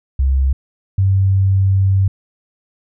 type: tone pair in turn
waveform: sine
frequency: 66.8 / 96.55 Hz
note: C2 / G2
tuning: +36 / -26 cents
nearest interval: tritone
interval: 638 cents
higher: second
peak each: -11 / -10 dBFS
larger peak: second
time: 0.19-0.53 / 0.98-2.08 s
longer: second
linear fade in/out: 5 ms
effects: none